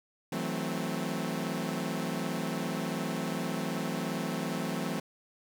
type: chord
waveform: sawtooth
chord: F# half-diminished seventh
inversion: third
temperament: equal with one note detuned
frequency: 162.36 / 185 / 220 / 261.6 Hz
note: E3 / F#3 / A3 / C4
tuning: -26 / 0 / 0 / 0 cents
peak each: -33 dBFS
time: 0.32-5 s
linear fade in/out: 5 ms
effects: none